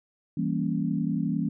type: chord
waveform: sine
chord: E diminished seventh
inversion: none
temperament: equal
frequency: 164.81 / 196 / 233.1 / 277.2 Hz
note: E3 / G3 / Bb3 / Db4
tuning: 0 / 0 / 0 / 0 cents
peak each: -29 / -30 / -30 / -31 dBFS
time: 0.37-1.49 s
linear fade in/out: 5 ms
effects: none